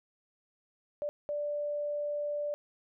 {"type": "tone bursts at uneven times", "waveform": "sine", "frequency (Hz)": 587, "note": "D5", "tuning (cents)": -1, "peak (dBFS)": -31, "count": 2, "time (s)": [[1.02, 1.09], [1.29, 2.54]], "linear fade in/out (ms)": 0, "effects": []}